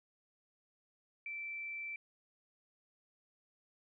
sine tone, 2333 Hz, D7, 12 cents flat, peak -40 dBFS, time 1.26-1.96 s, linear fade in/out 2 ms, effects none

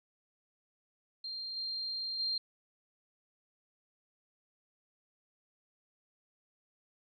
sine tone with level steps, 4186 Hz, C8, in tune, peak -38 / -35 / -31 dBFS, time 1.24-2.38 s, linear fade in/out 5 ms, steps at 1.56 / 2.19 s, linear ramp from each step 10 ms, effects none

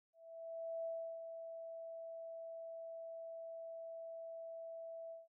sine tone with ADSR envelope, 659.3 Hz, E5, in tune, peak -39 dBFS, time 0.13-5.28 s, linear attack 720 ms, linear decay 340 ms, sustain -7 dB, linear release 170 ms, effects none

